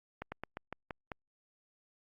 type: slowing click train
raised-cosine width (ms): 0.5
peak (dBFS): -24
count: 7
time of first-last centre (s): 0.22-1.118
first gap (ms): 100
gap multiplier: 1.16
effects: Opus 48 kbps